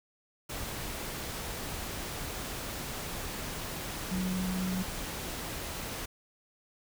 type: tone in noise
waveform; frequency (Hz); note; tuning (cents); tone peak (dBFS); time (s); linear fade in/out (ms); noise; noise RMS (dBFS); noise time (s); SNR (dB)
sine; 185; F#3; 0; -30; 4.11-4.83; 10; pink; -38; 0.49-6.06; +5
effects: none